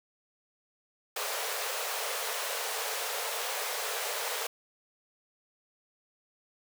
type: high-pass noise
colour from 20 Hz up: pink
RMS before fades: -34 dBFS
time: 1.16-4.47 s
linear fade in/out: 5 ms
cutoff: 420 Hz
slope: 96 dB/octave
effects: none